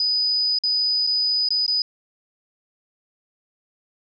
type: tone with dropouts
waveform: sine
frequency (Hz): 4978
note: D#8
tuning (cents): 0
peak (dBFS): -18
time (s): 0-1.82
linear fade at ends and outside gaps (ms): 2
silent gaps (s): 0.587-0.636 / 1.067-1.072 / 1.488-1.505 / 1.664-1.679
effects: none